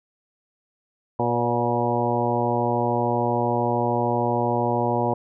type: harmonic tone with a mistuned harmonic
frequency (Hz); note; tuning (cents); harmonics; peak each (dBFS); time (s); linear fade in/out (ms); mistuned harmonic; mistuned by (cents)
120; B2; -49; 1 / 2 / 3 / 4 / 5 / 6 / 7 / 8; -28 / -28 / -28 / -28 / -28 / -28 / -28 / -28; 1.19-5.14; 5; 5; -38
effects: none